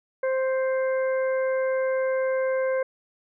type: harmonic tone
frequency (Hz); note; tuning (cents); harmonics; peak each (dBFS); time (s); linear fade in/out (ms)
524; C5; +2; 1 / 2 / 3 / 4; -22 / -36 / -35 / -39; 0.23-2.83; 5
effects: none